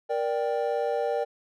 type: chord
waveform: triangle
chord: G minor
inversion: first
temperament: just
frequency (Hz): 470.4 / 588 / 784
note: Bb4 / D5 / G5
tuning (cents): +16 / +2 / 0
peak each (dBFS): -26 / -27 / -29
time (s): 0.09-1.25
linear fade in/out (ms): 20
effects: none